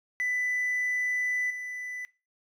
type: tone with level steps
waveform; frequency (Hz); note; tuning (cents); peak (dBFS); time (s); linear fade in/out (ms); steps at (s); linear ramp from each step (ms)
triangle; 1992; B6; +14; -24 / -33; 0.2-2.05; 0; 1.5; 5
effects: noise-tail reverb RT60 0.3 s tail -20 dB re dry + tanh soft clip ceiling -20 dBFS